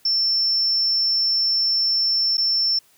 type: tone with dropouts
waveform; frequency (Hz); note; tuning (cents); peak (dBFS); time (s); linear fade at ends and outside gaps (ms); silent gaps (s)
sine; 5380; E8; +34; -16; 0.05-2.79; 5; 2.371-2.379
effects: tanh soft clip ceiling -13 dBFS + white hiss -57 dBFS RMS until 2.97 s